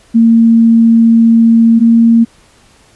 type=tone pair in turn; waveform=sine; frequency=228.7 / 230.2 Hz; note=A#3 / A#3; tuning=-33 / -22 cents; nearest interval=unison; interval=11 cents; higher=second; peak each=-3 dBFS; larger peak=neither; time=0.14-1.8 / 1.8-2.25 s; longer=first; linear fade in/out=20 ms; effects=pink hiss -46 dBFS RMS until 2.95 s + resampled to 24000 Hz